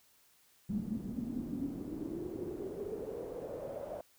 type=noise with band-pass filter sweep; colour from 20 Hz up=brown; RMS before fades=-40 dBFS; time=0.69-4.01 s; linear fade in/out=2 ms; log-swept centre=200 to 610 Hz; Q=7.2; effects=white hiss -67 dBFS RMS until 4.18 s